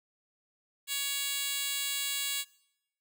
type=tone with high-pass filter; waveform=10% pulse; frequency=560 Hz; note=C#5; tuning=18 cents sharp; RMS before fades=-33 dBFS; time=0.87-2.45 s; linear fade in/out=50 ms; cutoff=4000 Hz; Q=0.87; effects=noise-tail reverb RT60 0.8 s tail -22 dB re dry